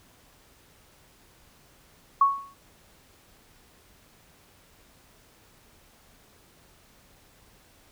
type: tone with exponential decay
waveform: sine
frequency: 1108 Hz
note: C#6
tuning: 1 cent flat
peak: -13 dBFS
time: 2.21-2.54 s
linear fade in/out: 5 ms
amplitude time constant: 70 ms
effects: pink hiss -58 dBFS RMS until 7.91 s